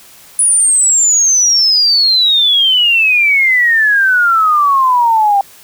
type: exponential sweep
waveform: sine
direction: down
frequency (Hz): 9956 to 784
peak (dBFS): -7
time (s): 0.39-5.41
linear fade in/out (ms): 2
effects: white hiss -40 dBFS RMS until 5.63 s